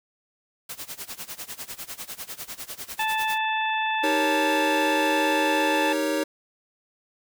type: noise with tremolo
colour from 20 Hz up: white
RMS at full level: -34 dBFS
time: 0.69-3.38 s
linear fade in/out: 5 ms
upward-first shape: sine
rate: 10 Hz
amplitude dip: 90%
type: harmonic tone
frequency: 876 Hz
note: A5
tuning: 8 cents flat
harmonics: 1 / 2 / 3 / 4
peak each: -25 / -29 / -30 / -34 dBFS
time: 2.99-5.93 s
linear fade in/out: 5 ms
type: chord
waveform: square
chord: Eb dominant seventh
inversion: none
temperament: equal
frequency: 311.1 / 392 / 466.2 / 554.4 Hz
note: Eb4 / G4 / Bb4 / Db5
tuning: 0 / 0 / 0 / 0 cents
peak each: -27 / -33 / -33 / -28 dBFS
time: 4.03-6.24 s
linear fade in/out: 10 ms
effects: none